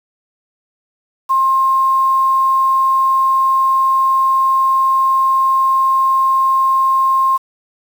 sine tone with quantisation, 1063 Hz, C6, 27 cents sharp, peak -10 dBFS, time 1.29-7.38 s, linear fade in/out 20 ms, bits 6, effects none

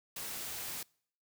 white noise, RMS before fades -41 dBFS, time 0.16-0.83 s, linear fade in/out 5 ms, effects noise-tail reverb RT60 0.6 s tail -26 dB re dry

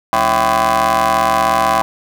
25% pulse ring-modulated tone, 116.54 Hz, A#2, in tune, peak -5 dBFS, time 0.13-1.82 s, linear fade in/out 0 ms, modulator 897 Hz, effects none

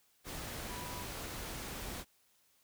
sine tone in noise, 982 Hz, B5, 10 cents flat, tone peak -47 dBFS, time 0.67-1.07 s, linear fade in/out 50 ms, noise pink, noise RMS -43 dBFS, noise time 0.24-2.05 s, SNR -7 dB, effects white hiss -71 dBFS RMS until 2.63 s

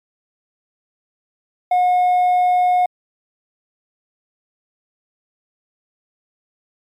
triangle tone with hard clipping, 723 Hz, F#5, 40 cents flat, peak -11 dBFS, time 1.71-2.86 s, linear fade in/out 5 ms, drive 1 dB, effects MP3 96 kbps

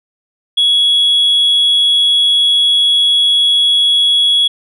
sine tone, 3351 Hz, G#7, 15 cents sharp, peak -6 dBFS, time 0.57-4.48 s, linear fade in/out 10 ms, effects tanh soft clip ceiling -6 dBFS

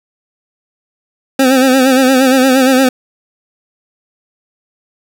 25% pulse tone with vibrato, 261.6 Hz, C4, in tune, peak -3 dBFS, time 1.39-2.89 s, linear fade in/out 5 ms, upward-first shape sine, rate 8.6 Hz, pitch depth 61 cents each way, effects none

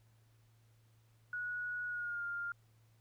sine tone with pitch glide, 1461 to 1402.3 Hz, F#6 to F6, -22 to +7 cents, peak -37 dBFS, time 1.33-2.52 s, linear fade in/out 2 ms, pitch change -71 cents, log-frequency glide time 1.87-2.25 s, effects added 112 Hz sine -65 dBFS peak until 3 s + pink hiss -75 dBFS RMS until 3 s

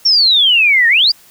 sine exponential two-way sweep, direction down then up, 5588 to 1800 to 4993 Hz, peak -7 dBFS, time 0.05-1.12 s, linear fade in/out 10 ms, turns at 0.88 s, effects white hiss -45 dBFS RMS until 1.3 s

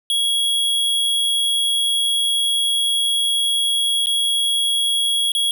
square tone with dropouts, 3321 Hz, G#7, 1 cent flat, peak -17 dBFS, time 0.1-5.51 s, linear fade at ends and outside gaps 1 ms, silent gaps 4.059-4.069 / 5.319-5.35 s, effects none

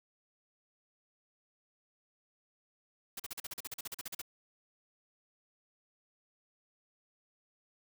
white noise bursts, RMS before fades -41 dBFS, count 16, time 3.17-4.217 s, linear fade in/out 5 ms, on 27 ms, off 41 ms, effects none

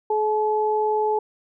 sine tone pair together, 427.2 / 858.9 Hz, G#4 / A5, +49 / -42 cents, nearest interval octave, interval 1209 cents, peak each -21 / -22 dBFS, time 0.1-1.19 s, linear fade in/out 5 ms, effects none

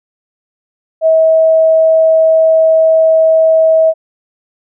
sine tone, 643 Hz, E5, 43 cents flat, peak -5 dBFS, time 1.01-3.94 s, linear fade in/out 50 ms, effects none

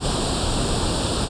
pink noise with comb filter, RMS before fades -22 dBFS, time 0-1.29 s, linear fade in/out 50 ms, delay 0.24 ms, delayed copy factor +0.8, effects resampled to 22050 Hz

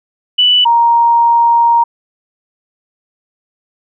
sine tone pair in turn, 2971 / 935.8 Hz, F#7 / A#5, +6 / +6 cents, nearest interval octave + minor sixth, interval 2000 cents, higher first, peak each -6 dBFS, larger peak neither, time 0.38-0.65 / 0.65-1.84 s, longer second, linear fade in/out 10 ms, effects none

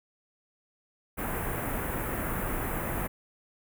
pink band-stop noise, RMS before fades -32 dBFS, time 1.17-3.08 s, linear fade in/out 20 ms, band 2100 to 11000 Hz, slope 24 dB/octave, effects none

